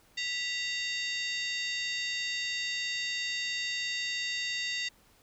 harmonic tone with a mistuned harmonic, 923 Hz, A#5, 17 cents flat, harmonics 2 / 3 / 4 / 5 / 6 / 7 / 8, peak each -36 / -37 / -37 / -38 / -47 / -46 / -48 dBFS, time 0.17-4.89 s, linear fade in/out 10 ms, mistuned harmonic 2, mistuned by +110 cents, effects pink hiss -63 dBFS RMS until 5.22 s

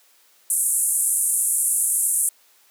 white band-pass noise, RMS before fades -21 dBFS, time 0.5-2.29 s, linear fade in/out 2 ms, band 8400 to 11000 Hz, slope 48 dB/octave, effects white hiss -57 dBFS RMS until 2.7 s + high-pass 400 Hz 12 dB/octave

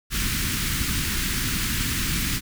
pink band-stop noise, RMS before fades -25 dBFS, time 0.1-2.41 s, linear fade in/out 50 ms, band 290 to 1400 Hz, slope 24 dB/octave, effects none

